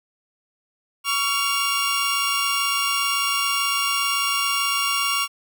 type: tone cluster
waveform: sawtooth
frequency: 1123 / 1368 / 2794 Hz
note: C#6 / F6 / F7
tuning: +22 / -36 / 0 cents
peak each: -20 / -26 / -20 dBFS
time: 1.04-5.28 s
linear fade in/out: 50 ms
effects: none